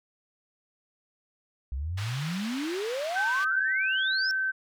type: exponential sweep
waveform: sine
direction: up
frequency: 61.74 to 5450 Hz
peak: -29 dBFS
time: 1.72-4.31 s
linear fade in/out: 0 ms
type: band-pass noise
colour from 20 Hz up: white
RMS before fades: -40 dBFS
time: 1.97-3.45 s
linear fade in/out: 10 ms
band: 940 to 3300 Hz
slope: 12 dB/octave
type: tone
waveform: sine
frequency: 1543 Hz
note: G6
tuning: 28 cents flat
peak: -25 dBFS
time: 3.15-4.52 s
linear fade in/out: 20 ms
effects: none